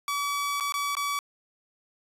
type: tone with dropouts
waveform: sawtooth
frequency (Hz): 1143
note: D6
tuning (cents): -47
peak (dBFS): -23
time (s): 0.08-1.19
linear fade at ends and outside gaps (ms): 1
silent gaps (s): 0.6-0.607 / 0.723-0.74 / 0.952-0.968
effects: resampled to 32000 Hz